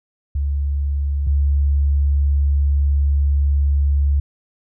sine tone pair in turn, 70.8 / 70.8 Hz, C#2 / C#2, +37 / +37 cents, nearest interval unison, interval 0 cents, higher neither, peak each -17 / -13 dBFS, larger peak second, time 0.35-1.27 / 1.27-4.2 s, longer second, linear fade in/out 5 ms, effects none

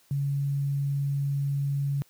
sine tone with quantisation, 140.4 Hz, C#3, 22 cents sharp, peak -24 dBFS, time 0.11-2.02 s, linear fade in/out 0 ms, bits 9, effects white hiss -62 dBFS RMS until 2.09 s + high-pass 80 Hz 12 dB/octave

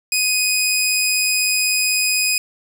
15% pulse tone, 2499 Hz, D#7, 7 cents sharp, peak -9 dBFS, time 0.12-2.38 s, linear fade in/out 2 ms, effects none

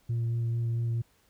sine tone with vibrato, 116.54 Hz, A#2, in tune, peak -24 dBFS, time 0.09-1.02 s, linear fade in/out 10 ms, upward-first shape sine, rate 4.5 Hz, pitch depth 11 cents each way, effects tanh soft clip ceiling -25 dBFS + pink hiss -66 dBFS RMS until 1.29 s

